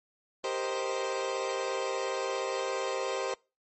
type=chord; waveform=30% pulse; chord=C minor seventh; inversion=second; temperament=equal; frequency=392 / 466.2 / 523.3 / 622.3 Hz; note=G4 / Bb4 / C5 / Eb5; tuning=0 / 0 / 0 / 0 cents; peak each=-33 / -35 / -31 / -37 dBFS; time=0.44-3.34 s; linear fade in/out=2 ms; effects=noise-tail reverb RT60 0.3 s tail -25 dB re dry + MP3 32 kbps